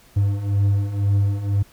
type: beating tone pair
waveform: triangle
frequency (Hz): 98.9 / 100.9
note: G2 / G#2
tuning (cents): +16 / -49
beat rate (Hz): 2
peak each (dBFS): -21 / -16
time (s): 0.16-1.63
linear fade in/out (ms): 10
effects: pink hiss -52 dBFS RMS until 1.72 s